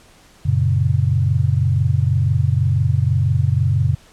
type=chord; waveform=sine; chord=F# major; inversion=none; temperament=equal; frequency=92.5 / 116.54 / 138.59 Hz; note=F#2 / A#2 / C#3; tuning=0 / 0 / 0 cents; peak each=-18 dBFS; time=0.45-3.95 s; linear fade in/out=10 ms; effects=pink hiss -49 dBFS RMS until 4.12 s + low-pass 10000 Hz 12 dB/octave